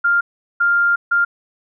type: tone bursts at uneven times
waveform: sine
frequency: 1399 Hz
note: F6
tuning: 3 cents sharp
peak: -12 dBFS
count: 3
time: 0.04-0.21 / 0.6-0.96 / 1.11-1.25 s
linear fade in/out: 10 ms
effects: none